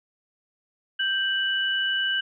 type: tone pair together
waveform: sine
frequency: 1568 / 2960 Hz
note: G6 / F#7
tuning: 0 / 0 cents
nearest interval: major seventh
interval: 1100 cents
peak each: -25 dBFS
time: 0.99-2.21 s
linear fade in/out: 10 ms
effects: none